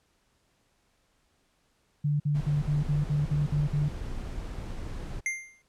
sine tone bursts, 146.83 Hz, D3, in tune, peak -23 dBFS, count 9, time 2.04-3.888 s, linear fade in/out 10 ms, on 160 ms, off 51 ms
brown noise, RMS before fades -36 dBFS, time 2.34-5.21 s, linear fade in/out 20 ms
square tone with exponential decay, 2100 Hz, C7, 6 cents sharp, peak -25 dBFS, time 5.26-5.62 s, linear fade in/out 1 ms, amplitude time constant 78 ms
effects pink hiss -70 dBFS RMS until 5.68 s + low-pass 10000 Hz 12 dB/octave

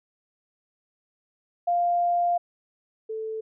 sine tone pair in turn, 698.5 / 440 Hz, F5 / A4, 0 / 0 cents, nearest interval minor sixth, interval 800 cents, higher first, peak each -20 / -29 dBFS, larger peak first, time 1.67-2.38 / 3.09-3.41 s, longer first, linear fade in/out 10 ms, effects none

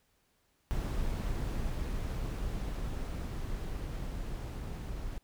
brown noise with level ramp, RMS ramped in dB -33 to -39 dBFS, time 0.71-5.18 s, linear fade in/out 0 ms, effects pink hiss -73 dBFS RMS until 5.23 s

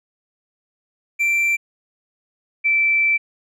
triangle / sine tone pair in turn, 2349 / 2330 Hz, D7 / D7, 0 / -14 cents, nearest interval unison, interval 14 cents, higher first, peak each -14 dBFS, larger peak neither, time 1.19-1.57 / 2.64-3.18 s, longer second, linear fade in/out 20 ms, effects none

